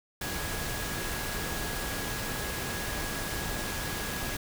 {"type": "tone in noise", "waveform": "sine", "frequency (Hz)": 1661.2, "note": "G#6", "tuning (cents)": 0, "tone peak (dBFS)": -41, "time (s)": [0.21, 4.37], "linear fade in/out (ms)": 5, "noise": "pink", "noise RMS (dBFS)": -34, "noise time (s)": [0.21, 4.37], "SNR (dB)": -10, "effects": []}